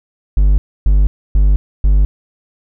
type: tone bursts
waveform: triangle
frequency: 49.93 Hz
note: G1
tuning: 33 cents sharp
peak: -5 dBFS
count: 4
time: 0.37-2.05 s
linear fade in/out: 0 ms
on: 210 ms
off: 280 ms
effects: none